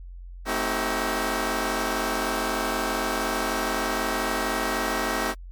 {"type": "chord", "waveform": "10% pulse", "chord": "A diminished seventh", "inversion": "none", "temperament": "just", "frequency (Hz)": [220, 264, 316.8, 380.2], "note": ["A3", "C4", "Eb4", "Gb4"], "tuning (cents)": [0, 16, 31, 47], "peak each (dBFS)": -22, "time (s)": [0.45, 5.35], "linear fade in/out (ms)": 50, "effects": ["added 44 Hz sine -37 dBFS peak until 5.51 s", "MP3 96 kbps"]}